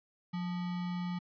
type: tone with sample-and-hold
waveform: sine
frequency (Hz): 178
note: F3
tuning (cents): +33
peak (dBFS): -33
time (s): 0.33-1.19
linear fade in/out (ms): 10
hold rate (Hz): 1050
effects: resampled to 11025 Hz